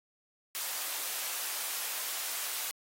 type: high-pass noise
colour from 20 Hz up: white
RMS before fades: -36 dBFS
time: 0.55-2.71 s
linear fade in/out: 0 ms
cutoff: 630 Hz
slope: 12 dB/octave
effects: AAC 48 kbps